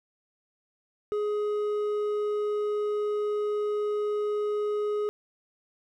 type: tone with hard clipping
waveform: sine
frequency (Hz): 418.1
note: G#4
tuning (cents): +12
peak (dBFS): -27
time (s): 1.12-5.09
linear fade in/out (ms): 0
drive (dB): 5
effects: none